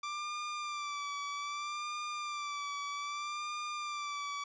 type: tone with vibrato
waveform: sawtooth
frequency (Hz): 1174.7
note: D6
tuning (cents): 0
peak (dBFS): -33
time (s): 0.03-4.44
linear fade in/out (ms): 5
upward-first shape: sine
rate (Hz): 0.63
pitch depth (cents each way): 45
effects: resampled to 16000 Hz + 12-bit